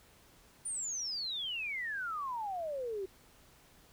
sine exponential sweep, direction down, 9397 to 370 Hz, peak -35 dBFS, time 0.65-3.06 s, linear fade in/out 10 ms, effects pink hiss -62 dBFS RMS until 3.92 s

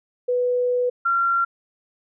sine tone pair in turn, 493.9 / 1373.4 Hz, B4 / F6, 0 / -29 cents, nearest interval octave + tritone, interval 1771 cents, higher second, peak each -18 / -17 dBFS, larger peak second, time 0.28-0.9 / 1.05-1.45 s, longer first, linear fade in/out 10 ms, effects none

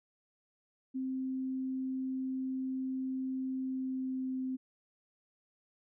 sine tone with pitch glide, 261.6 to 259.5 Hz, C4 to C4, 0 to -14 cents, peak -33 dBFS, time 0.94-4.57 s, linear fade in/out 20 ms, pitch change -14 cents, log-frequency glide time 3.59-4.44 s, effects none

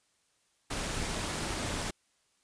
pink noise with amplitude modulation, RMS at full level -32 dBFS, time 0.7-1.91 s, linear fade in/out 10 ms, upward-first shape sine, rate 270 Hz, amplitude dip 55%, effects white hiss -72 dBFS RMS until 2.43 s + resampled to 22050 Hz

